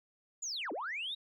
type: linear two-way sweep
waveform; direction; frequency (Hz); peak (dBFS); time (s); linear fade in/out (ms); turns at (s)
sine; down then up; 7200 to 260 to 3855; -35; 0.42-1.15; 10; 0.72
effects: tanh soft clip ceiling -31 dBFS